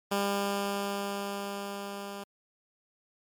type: tone with level ramp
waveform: 10% pulse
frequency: 200 Hz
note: G3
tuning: 35 cents sharp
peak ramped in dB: -18 to -30 dBFS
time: 0.11-2.24 s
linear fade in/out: 10 ms
effects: MP3 96 kbps